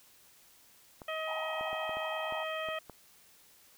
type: clicks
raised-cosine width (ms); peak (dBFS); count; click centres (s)
1; -31; 8; 1.018 / 1.61 / 1.73 / 1.894 / 1.97 / 2.324 / 2.687 / 2.897
type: harmonic tone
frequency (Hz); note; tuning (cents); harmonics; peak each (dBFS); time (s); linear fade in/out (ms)
633; D#5; +30; 1 / 2 / 3 / 4 / 5; -37 / -40 / -42 / -43 / -44; 1.08-2.79; 5
type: band-pass noise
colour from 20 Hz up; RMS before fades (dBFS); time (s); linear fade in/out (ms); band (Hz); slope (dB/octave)
white; -43; 1.27-2.44; 10; 720 to 970; 96
effects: white hiss -61 dBFS RMS until 3.77 s